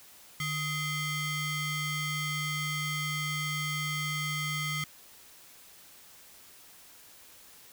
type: ring-modulated tone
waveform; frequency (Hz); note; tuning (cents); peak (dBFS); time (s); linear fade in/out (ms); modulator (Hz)
30% pulse; 1108.7; C#6; 0; -25; 0.4-4.84; 2; 958
effects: white hiss -54 dBFS RMS until 7.72 s